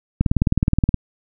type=click train; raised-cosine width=5 ms; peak=-3 dBFS; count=15; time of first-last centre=0.21-0.943 s; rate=19.1 Hz; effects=none